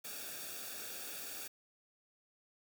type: noise with comb filter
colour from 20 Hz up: white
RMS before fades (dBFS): -45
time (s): 0.04-1.48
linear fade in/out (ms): 10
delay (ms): 0.98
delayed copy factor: -0.7
effects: none